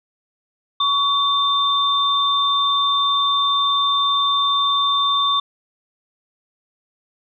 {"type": "tone pair together", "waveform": "sine", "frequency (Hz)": [1125, 3582], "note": ["C#6", "A7"], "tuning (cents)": [25, 30], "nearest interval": "octave + minor sixth", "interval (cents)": 2005, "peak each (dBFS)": -18, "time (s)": [0.8, 5.4], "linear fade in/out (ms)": 5, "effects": []}